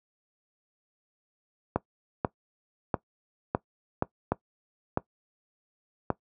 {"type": "clicks", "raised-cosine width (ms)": 1, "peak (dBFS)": -10, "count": 8, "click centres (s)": [1.76, 2.248, 2.942, 3.549, 4.024, 4.32, 4.974, 6.103], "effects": ["noise-tail reverb RT60 0.1 s tail -19 dB re dry", "high-pass 80 Hz 12 dB/octave"]}